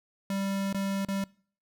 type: tone with dropouts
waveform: square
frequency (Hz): 196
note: G3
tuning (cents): 0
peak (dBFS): -29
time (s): 0.3-1.24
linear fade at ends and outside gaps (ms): 2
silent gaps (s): 0.728-0.745 / 1.05-1.085
effects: noise-tail reverb RT60 0.5 s tail -24 dB re dry